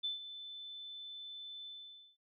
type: tone with ADSR envelope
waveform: sine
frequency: 3520 Hz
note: A7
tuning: in tune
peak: -33 dBFS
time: 0.03-2.17 s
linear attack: 17 ms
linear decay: 140 ms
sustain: -12 dB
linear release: 510 ms
effects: none